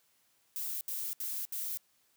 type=noise bursts; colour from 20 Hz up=violet; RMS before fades=-37 dBFS; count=4; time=0.56-1.773 s; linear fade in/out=0 ms; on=250 ms; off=71 ms; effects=white hiss -71 dBFS RMS until 2.16 s + high-pass 80 Hz 12 dB/octave